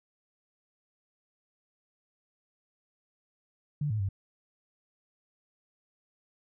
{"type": "tone with pitch steps", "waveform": "sine", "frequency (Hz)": [147.3, 107.7, 97.5], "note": ["D3", "A2", "G2"], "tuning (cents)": [6, -37, -9], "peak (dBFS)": -27, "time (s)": [3.81, 4.089], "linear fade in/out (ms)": 5, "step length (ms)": 93, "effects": []}